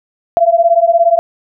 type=beating tone pair; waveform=sine; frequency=669 / 686 Hz; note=E5 / F5; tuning=+25 / -31 cents; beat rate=17 Hz; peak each=-10 dBFS; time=0.37-1.19 s; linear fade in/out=0 ms; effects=none